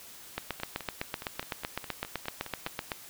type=two click trains; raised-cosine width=0.3 ms; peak=-15 / -23 dBFS; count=21 / 11; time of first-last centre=0.38-2.918 / 0.6-2.67 s; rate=7.88 / 4.83 Hz; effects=white hiss -49 dBFS RMS until 3.09 s